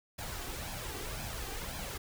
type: noise with flanger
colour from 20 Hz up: pink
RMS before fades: -40 dBFS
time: 0.18-1.98 s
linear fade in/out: 10 ms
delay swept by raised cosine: 1.2 to 2.6 ms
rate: 1.9 Hz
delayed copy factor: +0.55
effects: none